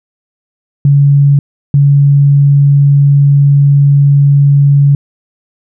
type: tone pair in turn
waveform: sine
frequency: 141.6 / 141.6 Hz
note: C#3 / C#3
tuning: +37 / +37 cents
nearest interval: unison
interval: 0 cents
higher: neither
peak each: -3 dBFS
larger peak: neither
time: 0.85-1.39 / 1.74-4.95 s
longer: second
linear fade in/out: 2 ms
effects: none